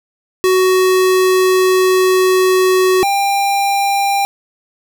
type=tone pair in turn; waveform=square; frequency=372.4 / 796.4 Hz; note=F#4 / G5; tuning=+11 / +27 cents; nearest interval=octave + minor second; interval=1316 cents; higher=second; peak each=-10 / -13 dBFS; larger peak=first; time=0.44-3.03 / 3.03-4.25 s; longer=first; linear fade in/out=0 ms; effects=none